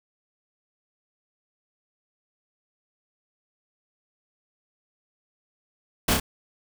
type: noise with echo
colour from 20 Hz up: pink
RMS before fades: -21 dBFS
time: 6.08-6.14 s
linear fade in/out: 5 ms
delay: 30 ms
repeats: 2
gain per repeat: -3 dB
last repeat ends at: 6.2 s
effects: none